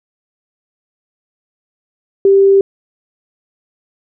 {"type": "tone", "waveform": "sine", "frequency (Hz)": 392.4, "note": "G4", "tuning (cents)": 2, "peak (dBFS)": -5, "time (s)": [2.25, 2.61], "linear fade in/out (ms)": 2, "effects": []}